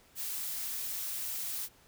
blue noise, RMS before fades -37 dBFS, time 0.15-1.69 s, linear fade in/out 50 ms, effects pink hiss -62 dBFS RMS until 1.87 s

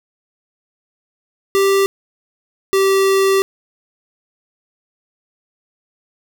square tone pair in turn, 392 / 388.2 Hz, G4 / G4, 0 / -17 cents, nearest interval unison, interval 17 cents, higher first, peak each -12 dBFS, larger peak neither, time 1.55-1.86 / 2.73-3.42 s, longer second, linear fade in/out 0 ms, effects none

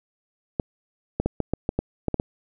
clicks, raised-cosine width 2 ms, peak -9 dBFS, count 10, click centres 0.598 / 1.2 / 1.26 / 1.403 / 1.536 / 1.691 / 1.79 / 2.083 / 2.143 / 2.199 s, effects none

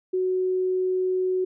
sine tone, 370.5 Hz, F#4, 2 cents sharp, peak -21 dBFS, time 0.13-1.45 s, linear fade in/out 10 ms, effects none

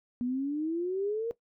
sine exponential sweep, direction up, 240 to 472.3 Hz, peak -28 dBFS, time 0.21-1.31 s, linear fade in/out 0 ms, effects noise-tail reverb RT60 0.1 s tail -17 dB re dry

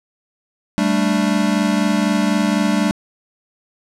square chord, G suspended second, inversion none, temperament equal, 196 / 220 / 293.7 Hz, G3 / A3 / D4, 0 / 0 / 0 cents, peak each -19 / -20 / -21 dBFS, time 0.78-2.91 s, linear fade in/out 0 ms, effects low-pass 9000 Hz 12 dB/octave

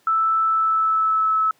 sine tone with pitch glide, 1318.5 to 1299.6 Hz, E6 to E6, 0 to -25 cents, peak -16 dBFS, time 0.07-1.51 s, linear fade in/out 2 ms, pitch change -25 cents, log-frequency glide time 0.43-1.4 s, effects pink hiss -60 dBFS RMS until 1.59 s + high-pass 200 Hz 12 dB/octave

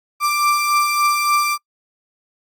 35% pulse beating tone pair, 1176 / 1179.5 Hz, D6 / D6, +2 / +7 cents, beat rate 3.5 Hz, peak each -21 / -14 dBFS, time 0.2-1.58 s, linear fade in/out 50 ms, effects noise-tail reverb RT60 0.1 s tail -25 dB re dry + Opus 48 kbps

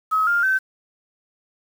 sine tone with pitch steps, 1279 / 1402.8 / 1538.7 Hz, D#6 / F6 / G6, +47 / +7 / -33 cents, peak -16 dBFS, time 0.11-0.59 s, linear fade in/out 20 ms, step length 160 ms, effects 7-bit

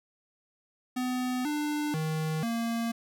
square tone with pitch steps, 251.9 / 297.8 / 157.2 / 231.1 Hz, B3 / D4 / D#3 / A#3, +34 / +24 / +18 / -15 cents, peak -29 dBFS, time 0.96-2.92 s, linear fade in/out 10 ms, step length 490 ms, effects none

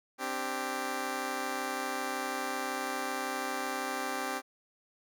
10% pulse chord, C suspended second, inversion none, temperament just, 261.6 / 294.3 / 392.4 Hz, C4 / D4 / G4, 0 / +4 / +2 cents, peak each -29 / -32 / -30 dBFS, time 0.18-4.42 s, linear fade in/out 50 ms, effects none

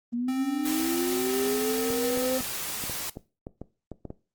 sine linear sweep, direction up, 233.1 to 523.3 Hz, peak -26 dBFS, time 0.12-2.39 s, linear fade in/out 20 ms
square tone with pitch glide, 261.6 to 257.7 Hz, C4 to C4, 0 to -26 cents, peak -31 dBFS, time 0.28-2.41 s, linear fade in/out 5 ms, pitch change -26 cents, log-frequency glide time 0.78-1.38 s
white noise, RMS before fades -33 dBFS, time 0.65-3.1 s, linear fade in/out 5 ms
clicks, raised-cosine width 2 ms, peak -23 dBFS, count 11, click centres 1.904 / 2.175 / 2.408 / 2.839 / 2.897 / 3.171 / 3.469 / 3.616 / 3.917 / 4.053 / 4.104 s
effects noise-tail reverb RT60 0.3 s tail -18 dB re dry + Opus 24 kbps

